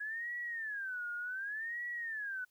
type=tone with vibrato; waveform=sine; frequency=1661.2 Hz; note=G#6; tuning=in tune; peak=-37 dBFS; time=0-2.45 s; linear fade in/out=10 ms; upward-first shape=sine; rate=0.67 Hz; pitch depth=260 cents each way; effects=white hiss -75 dBFS RMS until 2.5 s